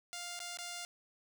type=tone with dropouts; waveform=5% pulse; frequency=701 Hz; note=F5; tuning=6 cents sharp; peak=-30 dBFS; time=0.13-0.85 s; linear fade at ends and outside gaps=0 ms; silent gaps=0.392-0.402 / 0.572-0.587 s; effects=12-bit